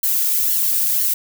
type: noise with flanger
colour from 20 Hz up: violet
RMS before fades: -18 dBFS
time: 0.03-1.14 s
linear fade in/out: 5 ms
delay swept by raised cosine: 0.8 to 2 ms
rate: 2 Hz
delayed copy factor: -0.55
effects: none